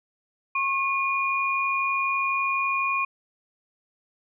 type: tone pair together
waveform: sine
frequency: 1086 / 2438 Hz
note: C#6 / D#7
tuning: -36 / -36 cents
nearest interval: octave + major second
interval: 1400 cents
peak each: -25 dBFS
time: 0.55-3.05 s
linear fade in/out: 5 ms
effects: none